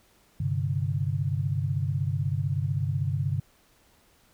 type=chord; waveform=sine; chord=G suspended fourth; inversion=none; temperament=equal; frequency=98 / 130.81 / 146.83 Hz; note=G2 / C3 / D3; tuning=0 / 0 / 0 cents; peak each=-29 dBFS; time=0.4-3.4 s; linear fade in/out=5 ms; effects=pink hiss -62 dBFS RMS until 4.33 s

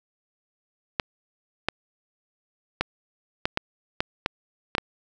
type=clicks; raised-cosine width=0.3 ms; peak=-6 dBFS; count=9; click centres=0.998 / 1.686 / 2.81 / 3.455 / 3.574 / 4.005 / 4.261 / 4.751 / 4.782 s; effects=none

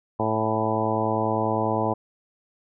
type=harmonic tone with a mistuned harmonic; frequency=110 Hz; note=A2; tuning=in tune; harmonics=1 / 2 / 3 / 4 / 5 / 6 / 7 / 8 / 9; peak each=-30 / -30 / -30 / -30 / -30 / -30 / -30 / -30 / -30 dBFS; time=0.19-1.94 s; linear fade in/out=10 ms; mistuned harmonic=8; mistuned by=-30 cents; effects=none

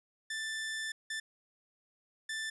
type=tone bursts at uneven times; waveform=sawtooth; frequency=1767 Hz; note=A6; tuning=7 cents sharp; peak=-32 dBFS; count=3; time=0.3-0.92 / 1.1-1.2 / 2.29-2.5 s; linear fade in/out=5 ms; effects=resampled to 24000 Hz

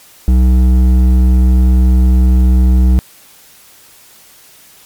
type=tone with hard clipping; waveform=sine; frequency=62.8 Hz; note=B1; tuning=30 cents sharp; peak=-7 dBFS; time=0.28-2.99 s; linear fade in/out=0 ms; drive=9 dB; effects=white hiss -42 dBFS RMS until 4.85 s + MP3 96 kbps

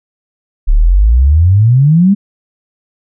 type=exponential sweep; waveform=sine; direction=up; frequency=33.27 to 207.7 Hz; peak=-4 dBFS; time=0.67-2.15 s; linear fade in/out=20 ms; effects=none

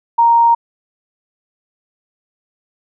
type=tone; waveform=sine; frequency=932.3 Hz; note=A#5; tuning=in tune; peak=-7 dBFS; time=0.18-0.55 s; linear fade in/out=10 ms; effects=none

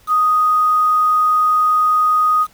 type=tone with quantisation; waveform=sine; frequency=1245 Hz; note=D#6; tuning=1 cent sharp; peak=-11 dBFS; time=0.07-2.47 s; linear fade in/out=50 ms; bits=6; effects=pink hiss -51 dBFS RMS until 2.53 s

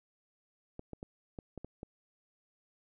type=clicks; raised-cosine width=2 ms; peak=-29 dBFS; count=7; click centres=0.794 / 0.933 / 1.029 / 1.388 / 1.577 / 1.646 / 1.831 s; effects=none

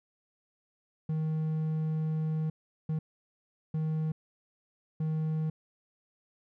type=tone bursts at uneven times; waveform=triangle; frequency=157.1 Hz; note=D#3; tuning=17 cents sharp; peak=-26 dBFS; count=4; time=1.09-2.5 / 2.89-2.99 / 3.74-4.12 / 5-5.5 s; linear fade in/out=5 ms; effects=none

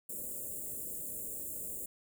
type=band-stop noise; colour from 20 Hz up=white; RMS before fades=-41 dBFS; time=0.09-1.86 s; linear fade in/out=5 ms; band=630 to 7100 Hz; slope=96 dB/octave; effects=none

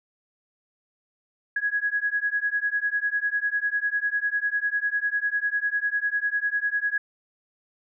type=beating tone pair; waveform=sine; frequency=1661.2 / 1671.2 Hz; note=G#6 / G#6; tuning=0 / +10 cents; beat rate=10 Hz; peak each=-26 dBFS; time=1.56-6.98 s; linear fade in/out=5 ms; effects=none

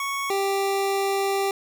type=tone pair in turn; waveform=25% pulse; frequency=1108.7 / 393.2 Hz; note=C#6 / G4; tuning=0 / +5 cents; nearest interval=octave + tritone; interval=1795 cents; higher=first; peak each=-22 / -18 dBFS; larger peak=second; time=0-0.3 / 0.3-1.51 s; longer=second; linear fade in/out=2 ms; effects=none

